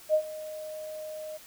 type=tone with ADSR envelope; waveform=sine; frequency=619 Hz; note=D#5; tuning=9 cents flat; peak=-18 dBFS; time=0.09-1.38 s; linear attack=50 ms; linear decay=78 ms; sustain=-18 dB; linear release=19 ms; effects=white hiss -51 dBFS RMS until 1.46 s